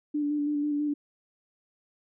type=tone with vibrato; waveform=sine; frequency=293.7 Hz; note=D4; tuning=in tune; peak=-25 dBFS; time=0.14-0.94 s; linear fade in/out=10 ms; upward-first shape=square; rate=6.1 Hz; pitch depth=19 cents each way; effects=none